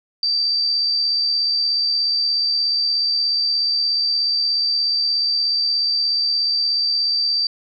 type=tone with amplitude modulation; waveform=sine; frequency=4662 Hz; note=D8; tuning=14 cents flat; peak=-15 dBFS; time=0.23-7.47 s; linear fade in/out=2 ms; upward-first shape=sine; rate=76.8 Hz; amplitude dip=30%; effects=none